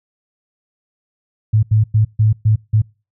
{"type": "tone bursts at uneven times", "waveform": "sine", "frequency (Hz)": 108.3, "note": "A2", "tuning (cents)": -27, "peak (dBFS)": -9, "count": 6, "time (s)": [[1.53, 1.63], [1.71, 1.84], [1.94, 2.05], [2.19, 2.33], [2.45, 2.56], [2.73, 2.82]], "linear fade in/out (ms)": 10, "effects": ["noise-tail reverb RT60 0.3 s tail -25 dB re dry"]}